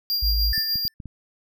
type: tone with tremolo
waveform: square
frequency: 4780 Hz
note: D8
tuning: 30 cents sharp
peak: -21 dBFS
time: 0.1-0.88 s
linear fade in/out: 0 ms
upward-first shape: sine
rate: 6.7 Hz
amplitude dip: 40%
type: tone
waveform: sine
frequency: 54.9 Hz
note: A1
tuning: 3 cents flat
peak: -20 dBFS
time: 0.22-0.53 s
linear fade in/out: 10 ms
type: tone with exponential decay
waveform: square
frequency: 1776 Hz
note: A6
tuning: 16 cents sharp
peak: -26 dBFS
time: 0.53-0.94 s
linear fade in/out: 2 ms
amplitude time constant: 87 ms
type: clicks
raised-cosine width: 5 ms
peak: -24 dBFS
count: 5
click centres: 0.579 / 0.757 / 0.852 / 1.002 / 1.057 s
effects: none